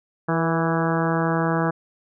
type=harmonic tone with a mistuned harmonic; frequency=164.81 Hz; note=E3; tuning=in tune; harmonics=1 / 2 / 3 / 4 / 5 / 6 / 7 / 8 / 9 / 10; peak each=-23 / -26 / -28 / -29 / -30 / -31 / -31 / -32 / -33 / -33 dBFS; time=0.28-1.71 s; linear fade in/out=10 ms; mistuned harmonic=3; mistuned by=-29 cents; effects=none